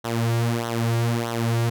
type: tone with flanger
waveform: sawtooth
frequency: 116.54 Hz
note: A#2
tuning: in tune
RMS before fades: -23 dBFS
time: 0.04-1.7 s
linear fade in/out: 10 ms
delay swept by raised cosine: 0.41 to 4.01 ms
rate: 1.6 Hz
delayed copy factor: -0.75
effects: none